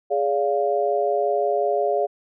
sine chord, D diminished, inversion second, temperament equal with one note detuned, 415.3 / 572.9 / 698.5 Hz, Ab4 / D5 / F5, 0 / -43 / 0 cents, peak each -23 dBFS, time 0.1-2.07 s, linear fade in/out 20 ms, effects none

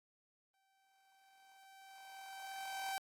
sawtooth tone with exponential growth, 775 Hz, G5, 20 cents flat, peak -34 dBFS, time 0.54-2.98 s, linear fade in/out 0 ms, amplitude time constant 530 ms, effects AAC 64 kbps

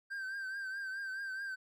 triangle tone with vibrato, 1568 Hz, G6, in tune, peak -36 dBFS, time 0.1-1.56 s, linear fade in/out 20 ms, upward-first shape triangle, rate 4.7 Hz, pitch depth 60 cents each way, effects none

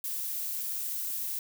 violet noise, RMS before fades -34 dBFS, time 0.04-1.39 s, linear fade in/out 2 ms, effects none

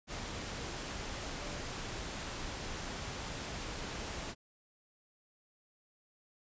sine tone in noise, 584 Hz, D5, 10 cents flat, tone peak -49 dBFS, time 1.4-1.63 s, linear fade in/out 50 ms, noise pink, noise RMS -41 dBFS, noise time 0.07-4.35 s, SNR -11 dB, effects resampled to 16000 Hz

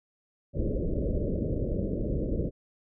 pink low-pass noise, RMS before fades -29 dBFS, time 0.53-2.51 s, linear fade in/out 50 ms, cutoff 590 Hz, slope 96 dB/octave, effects none

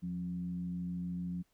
sine tone with frequency modulation, 176.6 Hz, F3, 20 cents sharp, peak -35 dBFS, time 0.02-1.43 s, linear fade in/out 20 ms, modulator 93.4 Hz, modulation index 0.39, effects pink hiss -75 dBFS RMS until 1.53 s

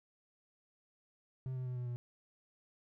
triangle tone with pitch steps, 130 / 127.77 / 125.57 / 123.41 / 121.29 Hz, C3 / C3 / B2 / B2 / B2, -11 / -41 / +29 / -1 / -31 cents, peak -35 dBFS, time 1.46-1.96 s, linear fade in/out 0 ms, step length 100 ms, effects none

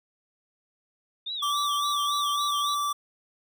sine tone with vibrato, 3520 Hz, A7, in tune, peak -30 dBFS, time 1.26-2.75 s, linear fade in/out 10 ms, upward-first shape sine, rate 3.6 Hz, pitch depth 190 cents each way
square tone, 1163 Hz, D6, 17 cents flat, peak -26 dBFS, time 1.42-2.93 s, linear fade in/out 10 ms
effects none

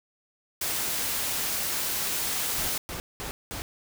white noise, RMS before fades -29 dBFS, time 0.61-2.78 s, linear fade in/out 5 ms
pink noise bursts, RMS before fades -35 dBFS, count 4, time 2.58-3.62 s, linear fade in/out 0 ms, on 110 ms, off 200 ms
effects none

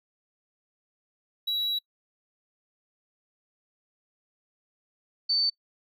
triangle / sine tone pair in turn, 3898 / 4541 Hz, B7 / C#8, -23 / +41 cents, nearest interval minor third, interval 264 cents, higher second, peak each -24 / -22 dBFS, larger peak second, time 1.47-1.79 / 5.29-5.5 s, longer first, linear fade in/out 10 ms, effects noise-tail reverb RT60 0.1 s tail -25 dB re dry

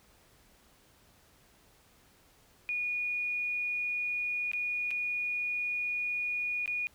sine tone with dropouts, 2451 Hz, D#7, 27 cents flat, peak -30 dBFS, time 2.69-6.87 s, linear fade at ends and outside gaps 0 ms, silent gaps 4.516-4.534 / 4.907-4.912 / 6.659-6.677 s, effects pink hiss -63 dBFS RMS until 6.94 s

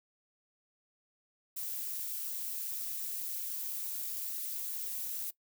violet noise with amplitude modulation, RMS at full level -35 dBFS, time 1.56-5.31 s, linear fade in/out 10 ms, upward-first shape sine, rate 240 Hz, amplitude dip 70%, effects noise-tail reverb RT60 0.1 s tail -20 dB re dry

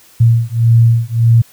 sine beating tone pair, 115 / 116.7 Hz, A#2 / A#2, -23 / +2 cents, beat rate 1.7 Hz, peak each -10 dBFS, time 0.2-1.42 s, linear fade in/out 10 ms, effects white hiss -45 dBFS RMS until 1.52 s

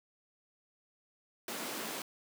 pink high-pass noise, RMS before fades -40 dBFS, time 1.48-2.02 s, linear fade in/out 2 ms, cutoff 210 Hz, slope 24 dB/octave, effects none

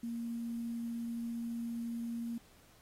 sine tone with quantisation, 233.1 Hz, A#3, in tune, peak -36 dBFS, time 0.03-2.38 s, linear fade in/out 5 ms, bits 10, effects pink hiss -64 dBFS RMS until 2.81 s + AAC 48 kbps

